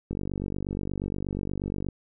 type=click train; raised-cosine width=3 ms; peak=-18 dBFS; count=87; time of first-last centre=0.11-1.887 s; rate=48.4 Hz; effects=none